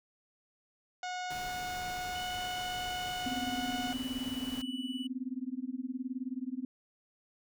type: harmonic tone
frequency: 728 Hz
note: F#5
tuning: 28 cents flat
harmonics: 1 / 2 / 3 / 4 / 5 / 6 / 7 / 8 / 9 / 10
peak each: -37 / -43 / -47 / -49 / -51 / -53 / -54 / -55 / -56 / -57 dBFS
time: 1.03-3.93 s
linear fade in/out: 2 ms
type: noise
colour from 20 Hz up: pink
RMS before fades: -46 dBFS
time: 1.3-4.62 s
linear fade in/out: 5 ms
type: tone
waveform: triangle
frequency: 2960 Hz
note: F#7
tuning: in tune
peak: -40 dBFS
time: 2.15-5.07 s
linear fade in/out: 5 ms
type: tone with tremolo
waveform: sine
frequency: 256.5 Hz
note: C4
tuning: 34 cents flat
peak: -31 dBFS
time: 3.26-6.65 s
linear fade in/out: 2 ms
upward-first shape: sine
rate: 19 Hz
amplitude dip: 95%
effects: none